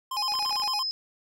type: tone with vibrato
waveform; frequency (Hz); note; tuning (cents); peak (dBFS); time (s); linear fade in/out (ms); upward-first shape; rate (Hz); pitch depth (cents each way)
square; 932.3; A#5; 0; -30; 0.11-0.83; 5; square; 8.8; 200
type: tone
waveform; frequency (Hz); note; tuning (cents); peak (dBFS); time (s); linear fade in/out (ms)
sine; 5100; D#8; +42; -27; 0.17-0.91; 0
type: clicks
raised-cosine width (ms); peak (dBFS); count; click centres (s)
0.3; -25; 11; 0.321 / 0.353 / 0.389 / 0.425 / 0.461 / 0.495 / 0.526 / 0.557 / 0.599 / 0.636 / 0.676
effects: none